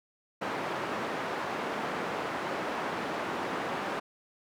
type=band-pass noise; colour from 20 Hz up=white; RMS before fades=-34 dBFS; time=0.41-4 s; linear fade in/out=10 ms; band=190 to 1200 Hz; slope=12 dB/octave; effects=none

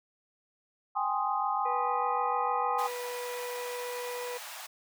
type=chord; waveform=sine; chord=Ab major seventh; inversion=third; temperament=equal; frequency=784 / 830.6 / 1046.5 / 1244.5 Hz; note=G5 / Ab5 / C6 / Eb6; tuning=0 / 0 / 0 / 0 cents; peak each=-33 / -32 / -33 / -33 dBFS; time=0.95-2.88 s; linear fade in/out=20 ms
type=harmonic tone; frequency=490 Hz; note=B4; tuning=14 cents flat; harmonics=1 / 2 / 4 / 5; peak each=-36 / -42 / -48 / -50 dBFS; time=1.65-4.38 s; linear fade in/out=10 ms
type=high-pass noise; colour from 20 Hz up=pink; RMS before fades=-43 dBFS; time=2.78-4.67 s; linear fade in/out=10 ms; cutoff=660 Hz; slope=48 dB/octave
effects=none

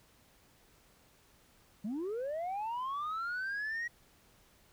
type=linear sweep; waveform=sine; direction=up; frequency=191.4 to 1916 Hz; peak=-32 dBFS; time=1.84-3.88 s; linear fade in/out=10 ms; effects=tanh soft clip ceiling -33 dBFS + pink hiss -65 dBFS RMS until 4.72 s

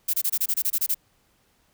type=noise bursts; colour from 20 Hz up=violet; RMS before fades=-23 dBFS; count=11; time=0.08-0.946 s; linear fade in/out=10 ms; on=56 ms; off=25 ms; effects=pink hiss -65 dBFS RMS until 1.73 s

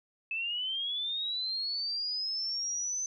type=linear sweep; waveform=sine; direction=up; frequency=2595 to 6160 Hz; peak=-31 dBFS; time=0.31-3.06 s; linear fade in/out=2 ms; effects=none

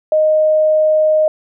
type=tone; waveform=sine; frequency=620 Hz; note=D#5; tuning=6 cents flat; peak=-9 dBFS; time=0.12-1.28 s; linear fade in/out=2 ms; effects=none

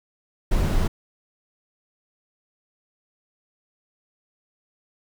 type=noise; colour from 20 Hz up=brown; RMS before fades=-20 dBFS; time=0.51-0.88 s; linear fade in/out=10 ms; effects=none

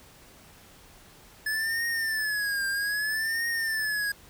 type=tone with vibrato; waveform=square; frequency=1721 Hz; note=A6; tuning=39 cents flat; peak=-27 dBFS; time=1.46-4.12 s; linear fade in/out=5 ms; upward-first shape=triangle; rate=0.62 Hz; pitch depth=140 cents each way; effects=pink hiss -53 dBFS RMS until 4.29 s

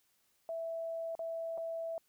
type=tone with dropouts; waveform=sine; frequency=659.3 Hz; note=E5; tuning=in tune; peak=-36 dBFS; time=0.49-1.98 s; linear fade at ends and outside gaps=1 ms; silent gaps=1.152-1.192 / 1.576-1.58 s; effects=white hiss -74 dBFS RMS until 2.08 s

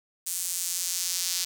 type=tone with high-pass filter sweep; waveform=square; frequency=88.5 Hz; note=F2; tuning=23 cents sharp; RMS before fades=-30 dBFS; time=0.26-1.45 s; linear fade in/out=10 ms; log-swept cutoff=8300 to 5100 Hz; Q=1.5; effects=none

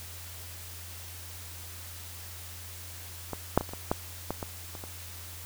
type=clicks; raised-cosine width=1 ms; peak=-19 / -6 / -19 / -30 / -23 / -11 / -16 / -20 / -28 / -26 dBFS; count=10; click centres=3.333 / 3.576 / 3.61 / 3.692 / 3.735 / 3.915 / 4.306 / 4.428 / 4.752 / 4.839 s; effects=added 87 Hz sine -45 dBFS peak until 5.45 s + white hiss -45 dBFS RMS until 5.45 s

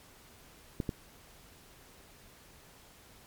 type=clicks; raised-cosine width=3 ms; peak=-19 dBFS; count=2; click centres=0.802 / 0.892 s; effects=pink hiss -57 dBFS RMS until 3.26 s + MP3 96 kbps

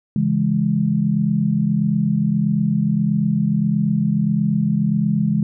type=chord; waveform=sine; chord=C# minor; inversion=none; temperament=just; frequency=138.59 / 166.31 / 207.9 Hz; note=C#3 / E3 / G#3; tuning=0 / +16 / +2 cents; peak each=-22 / -20 / -18 dBFS; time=0.16-5.43 s; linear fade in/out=2 ms; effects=none

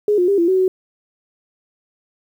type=tone with pitch steps; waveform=sine; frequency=416.8 / 357 / 399 / 339.8 / 375.9 / 373.2 Hz; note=G#4 / F4 / G4 / F4 / F#4 / F#4; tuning=+6 / +38 / +31 / -47 / +27 / +15 cents; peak=-12 dBFS; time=0.08-0.68 s; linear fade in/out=2 ms; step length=100 ms; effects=8-bit

